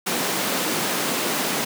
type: high-pass noise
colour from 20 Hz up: pink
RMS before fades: -24 dBFS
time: 0.06-1.65 s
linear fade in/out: 10 ms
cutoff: 180 Hz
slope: 24 dB/octave
effects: none